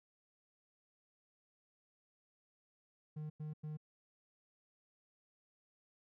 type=tone bursts; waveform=triangle; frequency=152.9 Hz; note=D#3; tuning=30 cents flat; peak=-39 dBFS; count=3; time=3.16-3.772 s; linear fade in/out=10 ms; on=140 ms; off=96 ms; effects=none